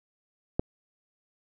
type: click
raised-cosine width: 2 ms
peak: -11 dBFS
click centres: 0.595 s
effects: none